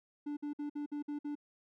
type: tone bursts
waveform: triangle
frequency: 292.8 Hz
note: D4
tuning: 5 cents flat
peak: -34 dBFS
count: 7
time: 0.26-1.354 s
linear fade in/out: 10 ms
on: 110 ms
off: 54 ms
effects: none